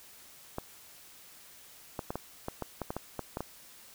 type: clicks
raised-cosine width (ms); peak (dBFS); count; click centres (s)
1; -20; 12; 0.584 / 1.992 / 2.105 / 2.156 / 2.484 / 2.623 / 2.817 / 2.905 / 2.966 / 3.193 / 3.371 / 3.406
effects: white hiss -54 dBFS RMS until 3.94 s